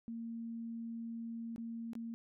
sine tone with dropouts, 230 Hz, A#3, 23 cents flat, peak -40 dBFS, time 0.08-2.14 s, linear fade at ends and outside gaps 0 ms, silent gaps 1.561-1.58 / 1.933-1.953 s, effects none

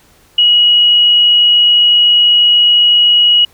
sine tone, 2907 Hz, F#7, 31 cents flat, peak -5 dBFS, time 0.38-3.45 s, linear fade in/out 5 ms, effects pink hiss -48 dBFS RMS until 3.53 s

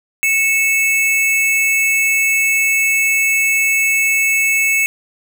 square tone pair together, 2208 / 2626 Hz, C#7 / E7, -7 / -7 cents, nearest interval minor third, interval 300 cents, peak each -16 dBFS, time 0.23-4.86 s, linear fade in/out 0 ms, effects none

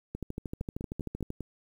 two click trains, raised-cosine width 3 ms, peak -23 / -22 dBFS, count 5 / 16, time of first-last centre 0.61-1.407 / 0.15-1.304 s, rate 5.02 / 13 Hz, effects 9-bit

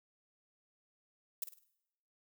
violet noise with echo, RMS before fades -37 dBFS, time 1.42-1.44 s, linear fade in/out 2 ms, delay 50 ms, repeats 4, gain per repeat -9 dB, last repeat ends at 1.64 s, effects noise-tail reverb RT60 0.8 s tail -19 dB re dry

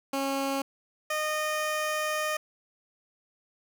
15% pulse tone pair in turn, 273.4 / 613.8 Hz, C#4 / D#5, -24 / -24 cents, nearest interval octave + major second, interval 1400 cents, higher second, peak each -21 dBFS, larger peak neither, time 0.13-0.62 / 1.1-2.37 s, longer second, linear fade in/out 5 ms, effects none

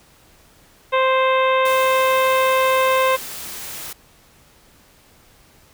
harmonic tone, 523 Hz, C5, 1 cent flat, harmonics 1 / 2 / 3 / 4 / 5 / 6 / 7, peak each -17 / -18 / -27 / -26 / -27 / -34 / -32 dBFS, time 0.92-3.17 s, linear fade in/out 20 ms
white noise, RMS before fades -32 dBFS, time 1.65-3.93 s, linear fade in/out 5 ms
effects pink hiss -52 dBFS RMS until 5.73 s

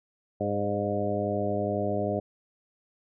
harmonic tone with a mistuned harmonic, 102.3 Hz, G#2, 26 cents flat, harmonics 1 / 2 / 3 / 4 / 5 / 6 / 7, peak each -34 / -33 / -35 / -33 / -34 / -31 / -35 dBFS, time 0.4-2.2 s, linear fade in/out 10 ms, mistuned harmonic 5, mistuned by +34 cents, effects none

